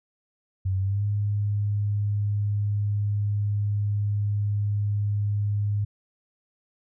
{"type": "tone with pitch glide", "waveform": "sine", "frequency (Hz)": [95, 103], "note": ["F#2", "G#2"], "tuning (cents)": [46, -14], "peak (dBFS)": -22, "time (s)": [0.65, 5.85], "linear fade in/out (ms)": 10, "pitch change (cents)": 140, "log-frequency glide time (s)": [0.78, 1.04], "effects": []}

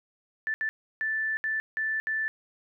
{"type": "tone bursts at uneven times", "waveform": "sine", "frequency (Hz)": 1760, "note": "A6", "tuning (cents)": 0, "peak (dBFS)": -26, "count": 6, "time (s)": [[0.47, 0.54], [0.61, 0.69], [1.01, 1.37], [1.44, 1.6], [1.77, 2], [2.07, 2.28]], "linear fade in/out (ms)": 0, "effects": []}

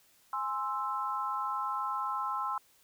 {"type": "chord", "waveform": "sine", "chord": "Ab augmented", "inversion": "none", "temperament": "equal", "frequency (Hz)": [830.6, 1046.5, 1318.5], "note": ["Ab5", "C6", "E6"], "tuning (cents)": [0, 0, 0], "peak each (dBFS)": [-38, -34, -35], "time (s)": [0.33, 2.58], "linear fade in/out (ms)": 2, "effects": ["white hiss -65 dBFS RMS until 2.83 s"]}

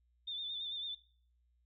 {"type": "tone with vibrato", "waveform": "sine", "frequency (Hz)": 3574, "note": "A7", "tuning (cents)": 26, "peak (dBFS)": -38, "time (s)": [0.27, 0.95], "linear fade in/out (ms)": 10, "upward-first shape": "sine", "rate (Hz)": 9, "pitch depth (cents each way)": 50, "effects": ["noise-tail reverb RT60 0.5 s tail -18 dB re dry", "added 60 Hz sine -70 dBFS peak until 1.65 s"]}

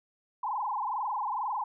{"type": "tone with frequency modulation", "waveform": "sine", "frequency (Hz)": 932.3, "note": "A#5", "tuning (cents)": 0, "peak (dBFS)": -29, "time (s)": [0.43, 1.64], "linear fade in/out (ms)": 5, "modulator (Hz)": 22.2, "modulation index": 5.3, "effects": []}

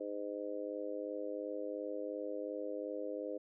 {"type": "harmonic tone", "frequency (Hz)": 102.8, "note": "G#2", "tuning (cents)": -17, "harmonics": [3, 4, 5, 6], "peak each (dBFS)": [-44, -45, -41, -46], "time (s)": [0, 3.38], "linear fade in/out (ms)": 10, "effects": []}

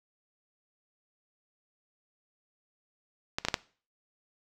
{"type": "clicks", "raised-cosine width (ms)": 0.2, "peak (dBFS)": [-12, -11, -8, -7], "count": 4, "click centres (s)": [3.385, 3.45, 3.485, 3.542], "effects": ["noise-tail reverb RT60 0.4 s tail -20 dB re dry"]}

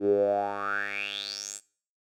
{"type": "tone with band-pass filter sweep", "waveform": "10% pulse", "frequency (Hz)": 100.8, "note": "G2", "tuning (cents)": 49, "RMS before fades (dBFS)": -29, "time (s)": [0, 1.61], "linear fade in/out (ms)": 50, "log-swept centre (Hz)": [330, 8400], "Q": 8.4, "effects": ["noise-tail reverb RT60 0.5 s tail -23 dB re dry"]}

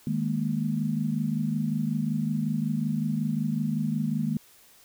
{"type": "chord", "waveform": "sine", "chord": "D# suspended fourth", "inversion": "none", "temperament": "equal", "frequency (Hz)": [155.56, 207.7, 233.1], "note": ["D#3", "G#3", "A#3"], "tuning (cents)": [0, 0, 0], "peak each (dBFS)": -29, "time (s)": [0.07, 4.37], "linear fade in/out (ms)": 2, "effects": ["white hiss -56 dBFS RMS until 4.84 s"]}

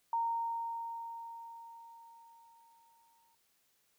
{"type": "tone with exponential decay", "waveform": "sine", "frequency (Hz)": 924, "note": "A#5", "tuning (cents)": -16, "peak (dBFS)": -29, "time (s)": [0.13, 3.35], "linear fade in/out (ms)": 2, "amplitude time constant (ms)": 700, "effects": ["white hiss -74 dBFS RMS until 3.98 s"]}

